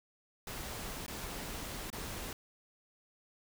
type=noise with dropouts; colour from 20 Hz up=pink; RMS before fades=-42 dBFS; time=0.47-2.33 s; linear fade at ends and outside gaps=2 ms; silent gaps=1.064-1.08 / 1.902-1.928 s; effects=none